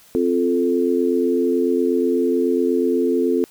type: chord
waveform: sine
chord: F major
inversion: second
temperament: equal with one note detuned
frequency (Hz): 261.6 / 349.2 / 438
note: C4 / F4 / A4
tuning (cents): 0 / 0 / -8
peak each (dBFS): -20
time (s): 0.15-3.44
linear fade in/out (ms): 0
effects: white hiss -50 dBFS RMS until 3.5 s